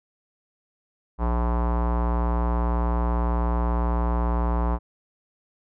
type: tone with low-pass filter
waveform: square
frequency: 59.1 Hz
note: A#1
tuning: 24 cents sharp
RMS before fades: -23 dBFS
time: 1.18-4.79 s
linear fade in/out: 50 ms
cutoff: 1000 Hz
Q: 3.3
effects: none